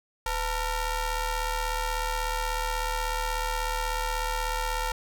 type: ring-modulated tone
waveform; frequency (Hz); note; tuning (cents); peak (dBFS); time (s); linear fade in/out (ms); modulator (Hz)
sawtooth; 466.2; A#4; 0; -20; 0.26-4.92; 2; 428
effects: none